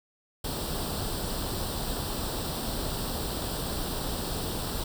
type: noise with comb filter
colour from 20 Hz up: pink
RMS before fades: -32 dBFS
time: 0.44-4.84 s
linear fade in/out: 5 ms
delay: 0.23 ms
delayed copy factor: +0.7
effects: none